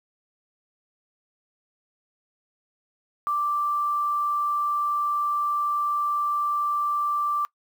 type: tone with quantisation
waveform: sine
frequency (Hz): 1174.7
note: D6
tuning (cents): 0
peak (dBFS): -22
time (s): 3.27-7.45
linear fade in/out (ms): 0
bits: 8
effects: noise-tail reverb RT60 0.1 s tail -22 dB re dry